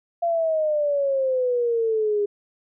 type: exponential sweep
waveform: sine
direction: down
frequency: 689 to 406.2 Hz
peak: -19 dBFS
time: 0.22-2.26 s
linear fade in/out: 10 ms
effects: none